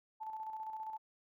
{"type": "tone with tremolo", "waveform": "sine", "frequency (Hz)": 875, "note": "A5", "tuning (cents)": -10, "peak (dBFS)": -39, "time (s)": [0.2, 0.98], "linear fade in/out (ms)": 20, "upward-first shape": "square", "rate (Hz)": 15, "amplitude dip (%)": 40, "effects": []}